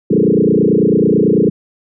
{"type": "tone with frequency modulation", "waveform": "sine", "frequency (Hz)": 311.1, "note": "D#4", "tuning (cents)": 0, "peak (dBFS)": -8, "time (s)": [0.1, 1.5], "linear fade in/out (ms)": 10, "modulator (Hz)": 29.1, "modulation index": 5.2, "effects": []}